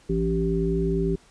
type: harmonic tone with a mistuned harmonic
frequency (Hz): 55.6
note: A1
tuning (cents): +19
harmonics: 1 / 3 / 5 / 7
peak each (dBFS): -28 / -25 / -31 / -25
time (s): 0.09-1.16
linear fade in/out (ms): 10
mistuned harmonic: 3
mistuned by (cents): +21
effects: pink hiss -56 dBFS RMS until 1.3 s + resampled to 22050 Hz